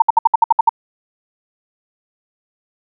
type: tone bursts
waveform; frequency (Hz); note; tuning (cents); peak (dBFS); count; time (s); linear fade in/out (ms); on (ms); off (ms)
sine; 911; A#5; -40; -5; 9; 0-0.693; 5; 21; 63
effects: none